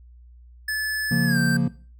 square tone with pitch glide, 1730 to 1568.2 Hz, A6 to G6, -30 to 0 cents, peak -24 dBFS, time 0.68-1.57 s, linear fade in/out 5 ms, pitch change -170 cents, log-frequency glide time 1.25-1.38 s
triangle chord, Bb minor, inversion first, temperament just, 139.85 / 174.81 / 233.1 Hz, Db3 / F3 / Bb3, +16 / +2 / 0 cents, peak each -21 dBFS, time 1.11-1.68 s, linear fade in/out 5 ms
effects noise-tail reverb RT60 0.4 s tail -18 dB re dry + added 60 Hz sine -45 dBFS peak until 1.99 s

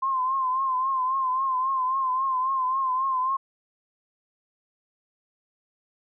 sine tone with vibrato, 1046.5 Hz, C6, in tune, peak -22 dBFS, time 0.02-3.37 s, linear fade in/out 10 ms, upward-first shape triangle, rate 3.7 Hz, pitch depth 70 cents each way, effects none

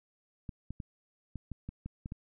clicks, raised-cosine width 5 ms, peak -27 dBFS, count 9, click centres 0.492 / 0.706 / 0.802 / 1.357 / 1.517 / 1.69 / 1.86 / 2.059 / 2.121 s, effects none

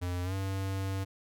square tone with pitch glide, 89.1 to 96.6 Hz, F2 to G2, +35 to -25 cents, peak -32 dBFS, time 0.01-1.05 s, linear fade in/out 20 ms, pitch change +140 cents, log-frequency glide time 0.23-0.34 s, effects none

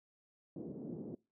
pink band-pass noise, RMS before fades -45 dBFS, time 0.56-1.15 s, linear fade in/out 2 ms, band 170 to 420 Hz, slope 24 dB/octave, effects noise-tail reverb RT60 0.3 s tail -24 dB re dry

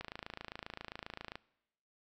click train, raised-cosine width 0.3 ms, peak -26 dBFS, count 38, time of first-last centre 0.01-1.355 s, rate 27.5 Hz, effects noise-tail reverb RT60 0.9 s tail -22 dB re dry

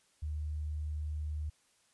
sine tone, 75.8 Hz, D#2, 45 cents flat, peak -34 dBFS, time 0.22-1.5 s, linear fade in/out 10 ms, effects white hiss -70 dBFS RMS until 1.93 s + resampled to 24000 Hz

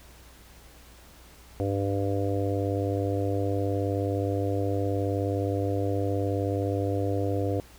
harmonic tone, 99.2 Hz, G2, 21 cents sharp, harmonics 1 / 3 / 4 / 5 / 6 / 7, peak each -28 / -31 / -34 / -31 / -37 / -37 dBFS, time 1.6-7.6 s, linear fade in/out 0 ms, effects added 60 Hz sine -52 dBFS peak until 7.78 s + pink hiss -53 dBFS RMS until 7.78 s

